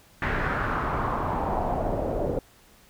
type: noise with low-pass filter sweep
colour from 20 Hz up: pink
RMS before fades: -27 dBFS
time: 0.22-2.39 s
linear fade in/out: 2 ms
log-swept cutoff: 1800 to 520 Hz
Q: 3
effects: pink hiss -56 dBFS RMS until 2.89 s